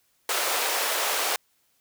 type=high-pass noise; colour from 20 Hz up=pink; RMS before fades=-26 dBFS; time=0.29-1.36 s; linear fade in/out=2 ms; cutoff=490 Hz; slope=24 dB/octave; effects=white hiss -68 dBFS RMS until 1.8 s